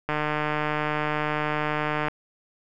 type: click train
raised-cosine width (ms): 0.5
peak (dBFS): -11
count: 302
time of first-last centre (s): 0.09-2.083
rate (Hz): 151
effects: none